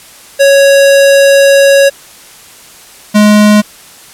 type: tone pair in turn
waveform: square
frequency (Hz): 554.4 / 209.8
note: C#5 / G#3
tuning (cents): 0 / +18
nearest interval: octave + perfect fourth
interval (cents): 1682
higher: first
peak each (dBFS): -3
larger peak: neither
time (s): 0.39-1.9 / 3.14-3.62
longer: first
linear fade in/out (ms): 20
effects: white hiss -35 dBFS RMS until 4.13 s + low-pass 12000 Hz 12 dB/octave